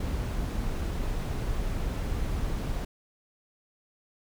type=noise; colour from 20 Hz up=brown; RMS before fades=-30 dBFS; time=0-2.85 s; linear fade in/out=5 ms; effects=none